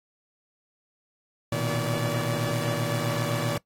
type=tone cluster; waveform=sawtooth; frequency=116 / 123.7 / 157.2 / 575 Hz; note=A#2 / B2 / D#3 / D5; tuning=-8 / +3 / +18 / -37 cents; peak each=-27 dBFS; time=1.52-3.58 s; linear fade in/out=5 ms; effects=noise-tail reverb RT60 0.1 s tail -21 dB re dry + AAC 48 kbps